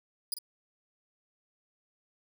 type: tone with echo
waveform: 15% pulse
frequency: 4920 Hz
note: D#8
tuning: 20 cents flat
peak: -23 dBFS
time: 0.32-0.34 s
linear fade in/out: 2 ms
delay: 46 ms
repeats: 1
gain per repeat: -10 dB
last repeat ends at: 0.386 s
effects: none